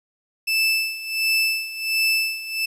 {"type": "tone with tremolo", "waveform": "30% pulse", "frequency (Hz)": 2637, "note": "E7", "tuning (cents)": 0, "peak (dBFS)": -14, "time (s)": [0.47, 2.66], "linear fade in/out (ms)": 10, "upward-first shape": "sine", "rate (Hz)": 1.4, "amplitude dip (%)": 80, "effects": ["resampled to 32000 Hz", "9-bit"]}